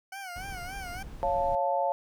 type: tone with vibrato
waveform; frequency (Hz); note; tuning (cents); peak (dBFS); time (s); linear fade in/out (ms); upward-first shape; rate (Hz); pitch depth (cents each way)
20% pulse; 746; F#5; +14; -33; 0.12-1.03; 5; sine; 3.5; 110
type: noise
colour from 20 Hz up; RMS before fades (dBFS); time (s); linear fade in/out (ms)
brown; -41; 0.36-1.55; 0
type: chord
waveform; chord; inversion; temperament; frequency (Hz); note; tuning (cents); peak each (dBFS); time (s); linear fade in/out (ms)
sine; Db augmented; none; equal; 554.4 / 698.5 / 880; Db5 / F5 / A5; 0 / 0 / 0; -29; 1.23-1.92; 0
effects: none